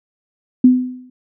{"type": "tone with exponential decay", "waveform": "sine", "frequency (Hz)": 252.4, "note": "B3", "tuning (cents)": 38, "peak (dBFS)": -3, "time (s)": [0.64, 1.1], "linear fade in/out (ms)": 5, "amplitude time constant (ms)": 100, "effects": []}